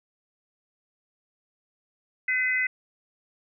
harmonic tone, 507 Hz, B4, 45 cents sharp, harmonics 3 / 4 / 5, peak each -32 / -23 / -33 dBFS, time 2.28-2.67 s, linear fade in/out 5 ms, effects none

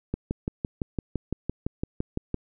click train, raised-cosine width 3 ms, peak -14 dBFS, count 14, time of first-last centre 0.14-2.343 s, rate 5.9 Hz, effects none

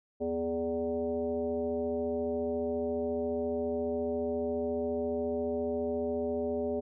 sine tone with frequency modulation, 415.3 Hz, G#4, in tune, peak -29 dBFS, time 0.2-6.81 s, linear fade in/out 20 ms, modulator 169 Hz, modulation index 1.2, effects none

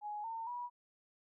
sine tone with pitch steps, 836 / 907 / 971 Hz, G#5 / A#5 / B5, +11 / -48 / -30 cents, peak -39 dBFS, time 0.01-0.7 s, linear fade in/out 50 ms, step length 230 ms, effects none

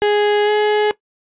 35% pulse tone with pitch glide, 415.3 to 421.3 Hz, G#4 to G#4, 0 to +25 cents, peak -11 dBFS, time 0.02-0.91 s, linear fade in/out 0 ms, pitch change +25 cents, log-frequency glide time 0.45-0.5 s, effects noise-tail reverb RT60 0.1 s tail -18 dB re dry + resampled to 8000 Hz

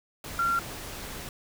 sine tone in noise, 1375 Hz, F6, 27 cents flat, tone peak -23 dBFS, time 0.39-0.59 s, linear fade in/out 2 ms, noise pink, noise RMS -39 dBFS, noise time 0.24-1.29 s, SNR +13 dB, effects none

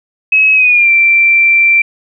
sine tone with pitch glide, 2564 to 2351 Hz, E7 to D7, -49 to +1 cents, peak -5 dBFS, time 0.32-1.82 s, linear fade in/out 5 ms, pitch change -150 cents, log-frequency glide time 0.54-0.9 s, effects none

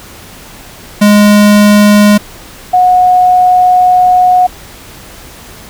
square / sine tone pair in turn, 207.2 / 729.1 Hz, G#3 / F#5, -4 / -26 cents, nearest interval octave + minor seventh, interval 2178 cents, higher second, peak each -3 dBFS, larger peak neither, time 1.01-2.18 / 2.73-4.47 s, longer second, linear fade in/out 10 ms, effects pink hiss -32 dBFS RMS until 5.69 s

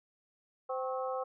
harmonic tone with a mistuned harmonic, 259 Hz, C4, 17 cents flat, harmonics 2 / 3 / 4 / 5, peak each -35 / -39 / -41 / -43 dBFS, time 0.69-1.24 s, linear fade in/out 10 ms, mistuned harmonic 4, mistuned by +86 cents, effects none

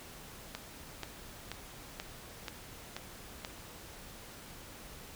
click train, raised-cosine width 0.2 ms, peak -21 dBFS, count 7, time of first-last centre 0.55-3.449 s, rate 2.07 Hz, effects pink hiss -50 dBFS RMS until 5.15 s

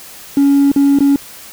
triangle tone with dropouts, 280.2 Hz, C#4, 19 cents sharp, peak -4 dBFS, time 0.37-1.16 s, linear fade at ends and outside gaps 2 ms, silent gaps 0.717-0.761 / 0.988-1.005 s, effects tanh soft clip ceiling -3 dBFS + white hiss -35 dBFS RMS until 1.52 s

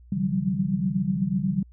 sine tone cluster, 136.4 / 152.8 / 171.8 / 186.2 / 194.3 Hz, C#3 / D#3 / F3 / F#3 / G3, -28 / -31 / -28 / +11 / -15 cents, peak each -32 / -32 / -30 / -29 / -25 dBFS, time 0.12-1.63 s, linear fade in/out 5 ms, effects added 60 Hz sine -47 dBFS peak until 1.72 s

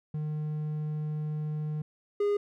triangle tone pair in turn, 152.3 / 409.7 Hz, D#3 / G#4, -37 / -24 cents, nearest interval octave + perfect fourth, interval 1713 cents, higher second, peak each -28 / -22 dBFS, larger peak second, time 0.14-1.82 / 2.2-2.37 s, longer first, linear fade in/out 5 ms, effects none

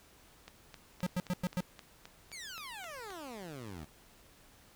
click train, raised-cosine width 0.2 ms, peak -30 dBFS, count 11, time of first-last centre 0.48-3.105 s, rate 3.81 Hz
square tone bursts, 180.5 Hz, F#3, 43 cents flat, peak -31 dBFS, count 5, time 1.03-1.605 s, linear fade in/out 0 ms, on 35 ms, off 100 ms
15% pulse exponential sweep, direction down, 2349 to 71.4 Hz, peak -37 dBFS, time 2.32-3.85 s, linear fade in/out 10 ms
effects pink hiss -61 dBFS RMS until 4.75 s

